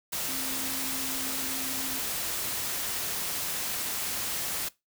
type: tone in noise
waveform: sine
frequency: 264.6 Hz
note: C4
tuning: 20 cents sharp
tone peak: -40 dBFS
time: 0.28-2 s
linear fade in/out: 10 ms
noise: white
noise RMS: -32 dBFS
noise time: 0.12-4.69 s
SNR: -11 dB
effects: noise-tail reverb RT60 0.2 s tail -20 dB re dry

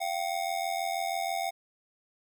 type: ring-modulated tone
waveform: square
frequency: 730 Hz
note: F#5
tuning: 24 cents flat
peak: -27 dBFS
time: 0-1.51 s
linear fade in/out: 20 ms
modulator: 43.1 Hz
effects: none

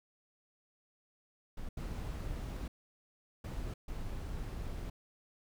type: noise bursts at uneven times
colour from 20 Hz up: brown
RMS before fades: -40 dBFS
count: 4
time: 1.57-1.69 / 1.77-2.68 / 3.44-3.74 / 3.88-4.9 s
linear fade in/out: 5 ms
effects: none

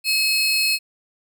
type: tone pair together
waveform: 40% pulse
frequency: 2566 / 4286 Hz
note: E7 / C8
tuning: -47 / +41 cents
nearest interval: major sixth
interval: 888 cents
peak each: -19 dBFS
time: 0.04-0.79 s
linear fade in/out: 50 ms
effects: none

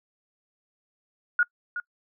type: tone with echo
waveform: sine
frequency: 1442 Hz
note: F#6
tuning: 45 cents flat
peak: -17 dBFS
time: 1.39-1.43 s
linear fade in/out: 2 ms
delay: 370 ms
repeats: 1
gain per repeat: -11 dB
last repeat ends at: 1.8 s
effects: noise-tail reverb RT60 0.1 s tail -25 dB re dry

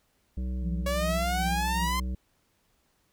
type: harmonic tone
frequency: 62.8 Hz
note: B1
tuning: 30 cents sharp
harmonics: 1 / 3 / 5 / 7 / 9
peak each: -29 / -37 / -47 / -54 / -55 dBFS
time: 0.37-2.15 s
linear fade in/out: 5 ms
type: tone with tremolo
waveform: sine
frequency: 172 Hz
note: F3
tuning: 26 cents flat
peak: -30 dBFS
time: 0.62-1.89 s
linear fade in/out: 20 ms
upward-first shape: sine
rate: 2.6 Hz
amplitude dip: 80%
type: exponential sweep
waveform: sawtooth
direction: up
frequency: 558 to 1046.5 Hz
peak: -24 dBFS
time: 0.86-2 s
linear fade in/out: 5 ms
effects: pink hiss -70 dBFS RMS until 3.12 s

